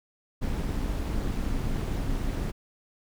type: noise with amplitude modulation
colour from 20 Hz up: brown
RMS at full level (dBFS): -26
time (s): 0.41-2.52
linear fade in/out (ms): 20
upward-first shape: sine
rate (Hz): 242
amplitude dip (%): 60
effects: none